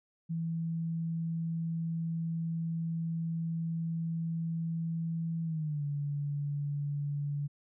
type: tone with pitch glide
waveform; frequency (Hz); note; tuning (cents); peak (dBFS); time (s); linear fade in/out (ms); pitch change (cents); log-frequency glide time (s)
sine; 164.81 to 144.31; E3 to D3; 0 to -30; -31; 0.29-7.48; 20; -230; 5.44-5.84
effects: none